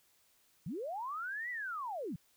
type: linear two-way sweep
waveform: sine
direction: up then down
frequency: 130.81 to 2003 to 130.81 Hz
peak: -37 dBFS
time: 0.66-2.16 s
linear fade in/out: 5 ms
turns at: 1.5 s
effects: white hiss -70 dBFS RMS until 2.36 s